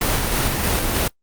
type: noise with tremolo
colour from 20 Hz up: pink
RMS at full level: -19 dBFS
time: 0.01-1.08 s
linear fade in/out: 5 ms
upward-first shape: square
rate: 3.2 Hz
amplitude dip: 25%
effects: noise-tail reverb RT60 0.1 s tail -22 dB re dry + Opus 32 kbps